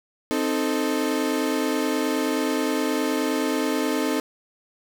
35% pulse chord, A diminished, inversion first, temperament equal, 261.6 / 311.1 / 440 Hz, C4 / Eb4 / A4, 0 / 0 / 0 cents, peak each -24 / -24 / -26 dBFS, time 0.31-4.2 s, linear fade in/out 0 ms, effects none

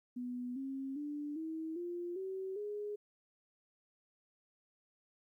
sine tone with pitch steps, 246.9 / 269.2 / 293.6 / 320.2 / 349.2 / 380.8 / 415.2 Hz, B3 / C4 / D4 / D#4 / F4 / F#4 / G#4, 0 / +49 / 0 / +50 / 0 / +50 / 0 cents, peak -38 dBFS, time 0.16-2.96 s, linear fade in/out 10 ms, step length 400 ms, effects 13-bit

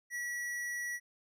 sine tone with hard clipping, 1935 Hz, B6, 36 cents flat, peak -37 dBFS, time 0.1-1 s, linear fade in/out 50 ms, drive 14 dB, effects none

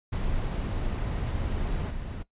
brown noise with level steps, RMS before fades -29 / -35 dBFS, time 0.12-2.23 s, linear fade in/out 10 ms, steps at 1.9 s, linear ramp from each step 10 ms, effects noise-tail reverb RT60 0.1 s tail -17 dB re dry + resampled to 8000 Hz

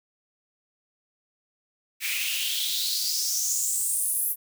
white noise with high-pass filter sweep, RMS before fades -27 dBFS, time 2-4.36 s, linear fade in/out 50 ms, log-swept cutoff 2200 to 12000 Hz, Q 4.9, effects none

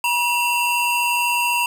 square tone pair together, 962 / 2708 Hz, B5 / E7, -46 / +46 cents, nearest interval octave + tritone, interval 1792 cents, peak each -21 dBFS, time 0.04-1.66 s, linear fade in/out 2 ms, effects none

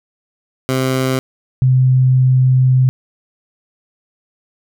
15% pulse / sine tone pair in turn, 130.81 / 129.01 Hz, C3 / C3, 0 / -24 cents, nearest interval unison, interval 24 cents, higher first, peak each -8 dBFS, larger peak neither, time 0.69-1.19 / 1.62-2.89 s, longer second, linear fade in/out 0 ms, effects none

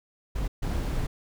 brown noise bursts at uneven times, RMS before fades -28 dBFS, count 2, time 0.35-0.48 / 0.62-1.07 s, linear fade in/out 10 ms, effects none

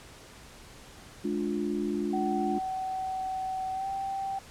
sine chord, D diminished, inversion second, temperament just, 211.4 / 293.7 / 352.4 Hz, Ab3 / D4 / F4, +31 / 0 / +16 cents, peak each -32 dBFS, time 1.24-2.59 s, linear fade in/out 10 ms
sine tone with pitch glide, 756 to 779.1 Hz, F#5 to G5, +37 to -11 cents, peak -30 dBFS, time 2.13-4.39 s, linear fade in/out 5 ms, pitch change +52 cents, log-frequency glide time 3.73-3.87 s
effects pink hiss -50 dBFS RMS until 4.5 s + low-pass 10000 Hz 12 dB/octave

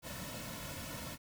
pink noise with comb filter, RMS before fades -44 dBFS, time 0.02-1.18 s, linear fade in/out 50 ms, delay 2.5 ms, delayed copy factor -0.75, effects none

